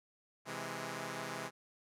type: chord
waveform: 5% pulse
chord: C augmented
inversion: none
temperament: equal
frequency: 130.81 / 164.81 / 207.7 Hz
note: C3 / E3 / G#3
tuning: 0 / 0 / 0 cents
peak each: -33 dBFS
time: 0.45-1.51 s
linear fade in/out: 50 ms
effects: low-pass 12000 Hz 12 dB/octave